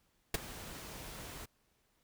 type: noise with ADSR envelope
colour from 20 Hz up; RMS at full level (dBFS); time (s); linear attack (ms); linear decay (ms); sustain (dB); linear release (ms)
pink; -29; 0.34-1.46; 4; 18; -18; 15
effects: pink hiss -75 dBFS RMS until 2.03 s